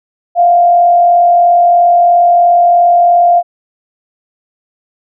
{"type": "tone with frequency modulation", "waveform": "sine", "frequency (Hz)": 698.5, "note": "F5", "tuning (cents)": 0, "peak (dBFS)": -4, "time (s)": [0.35, 3.43], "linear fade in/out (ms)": 50, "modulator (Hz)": 43, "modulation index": 0.4, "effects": []}